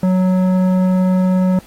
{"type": "tone with tanh clipping", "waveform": "triangle", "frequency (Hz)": 185, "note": "F#3", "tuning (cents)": 0, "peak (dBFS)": -13, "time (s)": [0.03, 1.59], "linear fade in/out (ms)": 2, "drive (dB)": 16, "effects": ["pink hiss -45 dBFS RMS until 1.66 s", "AAC 48 kbps"]}